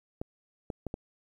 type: clicks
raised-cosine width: 2 ms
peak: -21 dBFS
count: 4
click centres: 0.215 / 0.702 / 0.867 / 0.941 s
effects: 10-bit